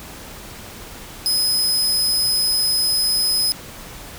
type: tone with amplitude modulation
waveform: sawtooth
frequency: 5060 Hz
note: D#8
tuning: 28 cents sharp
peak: -12 dBFS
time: 1.26-3.52 s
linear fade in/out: 0 ms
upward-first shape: sine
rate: 201 Hz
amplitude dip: 40%
effects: pink hiss -37 dBFS RMS until 4.18 s